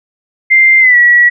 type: tone with pitch glide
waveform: sine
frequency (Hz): 2093 to 1930.4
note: C7 to B6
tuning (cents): 0 to -40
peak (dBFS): -3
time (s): 0.5-1.3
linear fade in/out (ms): 20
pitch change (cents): -140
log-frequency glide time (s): 0.8-0.97
effects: none